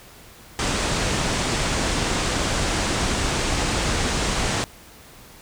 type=low-pass noise; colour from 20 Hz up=pink; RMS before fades=-23 dBFS; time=0.59-4.64 s; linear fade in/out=0 ms; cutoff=8900 Hz; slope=48 dB/octave; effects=pink hiss -46 dBFS RMS until 5.41 s

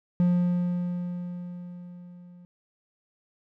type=tone with level ramp; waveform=triangle; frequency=176.9 Hz; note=F3; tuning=23 cents sharp; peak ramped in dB=-16 to -45 dBFS; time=0.2-2.45 s; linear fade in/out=0 ms; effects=none

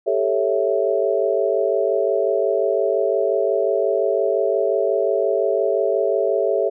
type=chord; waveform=sine; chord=A dominant seventh; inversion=third; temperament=equal with one note detuned; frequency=394.3 / 440 / 554.4 / 659.3 Hz; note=G4 / A4 / C#5 / E5; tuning=+10 / 0 / 0 / 0 cents; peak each=-22 dBFS; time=0.06-6.7 s; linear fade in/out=20 ms; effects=none

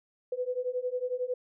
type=beating tone pair; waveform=sine; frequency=493.9 / 504.9 Hz; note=B4 / B4; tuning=0 / +38 cents; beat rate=11 Hz; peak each=-33 / -32 dBFS; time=0.32-1.34 s; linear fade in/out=5 ms; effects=none

